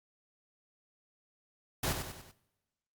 pink noise with echo, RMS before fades -32 dBFS, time 1.83-1.93 s, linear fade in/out 5 ms, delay 96 ms, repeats 4, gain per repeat -6 dB, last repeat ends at 2.314 s, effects noise-tail reverb RT60 1.0 s tail -19 dB re dry + Opus 48 kbps

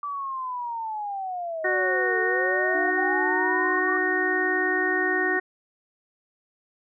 sine linear two-way sweep, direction down then up, 1165 to 438.2 to 1165 Hz, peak -28 dBFS, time 0.03-3.97 s, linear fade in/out 2 ms, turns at 2.21 s
harmonic tone, 370 Hz, F#4, in tune, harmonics 1 / 2 / 3 / 4 / 5, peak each -27 / -31 / -35 / -30 / -24 dBFS, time 1.64-5.4 s, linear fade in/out 10 ms
sine tone with pitch glide, 308.5 to 311.2 Hz, D#4 to D#4, -15 to 0 cents, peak -31 dBFS, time 2.74-5.38 s, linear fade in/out 10 ms, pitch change +15 cents, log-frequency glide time 3.16-3.39 s
effects none

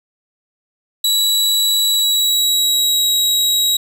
sawtooth tone with pitch glide, 3912 to 3838 Hz, B7 to A#7, -17 to +50 cents, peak -10 dBFS, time 1.04-3.77 s, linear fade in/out 5 ms, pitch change -33 cents, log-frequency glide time 1.88-3.08 s, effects 8-bit

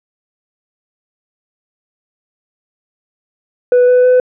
sine tone with pitch steps, 493.9 / 498.5 / 503.1 Hz, B4 / B4 / B4, 0 / +16 / +32 cents, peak -3 dBFS, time 3.72-4.2 s, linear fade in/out 2 ms, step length 160 ms, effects tanh soft clip ceiling -5 dBFS

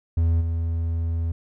triangle tone with level steps, 82.9 Hz, E2, 10 cents sharp, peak -15 / -20 dBFS, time 0.17-1.32 s, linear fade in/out 5 ms, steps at 0.4 s, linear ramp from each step 20 ms, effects none

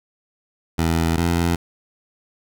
15% pulse tone pair in turn, 82.41 / 85.22 Hz, E2 / F2, 0 / -42 cents, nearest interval minor second, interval 58 cents, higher second, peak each -11 dBFS, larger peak neither, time 0.78-1.17 / 1.17-1.56 s, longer neither, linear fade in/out 10 ms, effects none

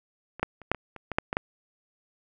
clicks, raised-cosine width 0.5 ms, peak -25 / -9 / -30 / -6 / -22 / -26 / -17 / -7 / -14 / -9 dBFS, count 10, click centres 0.396 / 0.43 / 0.617 / 0.716 / 0.747 / 0.963 / 1.117 / 1.185 / 1.329 / 1.369 s, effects none

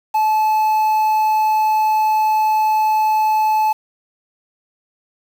triangle tone with quantisation, 865 Hz, A5, 30 cents flat, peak -11 dBFS, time 0.14-3.73 s, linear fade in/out 10 ms, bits 6, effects none

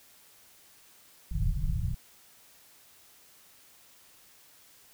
pink low-pass noise, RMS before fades -29 dBFS, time 1.31-1.95 s, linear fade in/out 5 ms, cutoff 170 Hz, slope 96 dB/octave, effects white hiss -58 dBFS RMS until 4.93 s

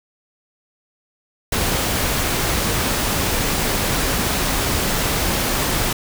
pink noise, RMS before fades -20 dBFS, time 1.52-5.93 s, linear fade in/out 5 ms, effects none

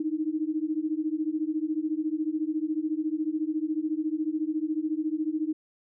sine beating tone pair, 304.4 / 318.4 Hz, D#4 / D#4, -38 / +40 cents, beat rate 14 Hz, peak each -29 dBFS, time 0-5.53 s, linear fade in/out 5 ms, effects none

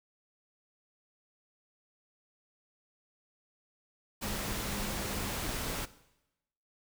sine tone in noise, 204.8 Hz, G#3, 24 cents flat, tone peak -43 dBFS, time 4.22-5.31 s, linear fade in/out 20 ms, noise pink, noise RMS -36 dBFS, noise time 4.21-5.86 s, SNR -10 dB, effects noise-tail reverb RT60 0.9 s tail -17 dB re dry

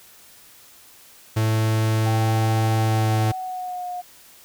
45% pulse tone, 110 Hz, A2, in tune, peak -18 dBFS, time 1.36-3.32 s, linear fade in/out 10 ms
sine tone with pitch glide, 784 to 718.9 Hz, G5 to F5, 0 to +50 cents, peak -27 dBFS, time 2.05-4.02 s, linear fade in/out 20 ms, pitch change -150 cents, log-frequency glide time 2.74-3.86 s
effects white hiss -49 dBFS RMS until 4.44 s

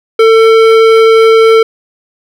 sine tone with hard clipping, 448.1 Hz, A4, 32 cents sharp, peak -4 dBFS, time 0.19-1.63 s, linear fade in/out 5 ms, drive 14 dB, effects none

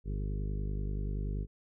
harmonic tone with a mistuned harmonic, 50.4 Hz, G1, 49 cents sharp, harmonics 1 / 2 / 3 / 4 / 5 / 6 / 7 / 8 / 9, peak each -33 / -40 / -41 / -46 / -50 / -53 / -53 / -50 / -56 dBFS, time 0.04-1.47 s, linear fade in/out 50 ms, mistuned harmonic 9, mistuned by +17 cents, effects none

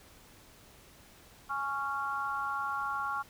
sine chord, Db major, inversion second, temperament just, 831.5 / 1108.7 / 1385.9 Hz, Ab5 / Db6 / F6, +2 / 0 / -14 cents, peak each -38 / -35 / -35 dBFS, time 1.49-3.23 s, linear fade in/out 20 ms, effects pink hiss -57 dBFS RMS until 3.29 s

